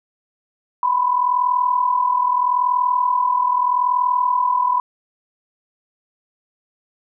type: tone pair together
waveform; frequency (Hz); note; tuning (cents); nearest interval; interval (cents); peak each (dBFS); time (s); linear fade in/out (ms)
sine; 987.8 / 1028.6; B5 / C6; 0 / -30; minor second; 70; -16 / -21; 0.83-4.8; 2
effects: none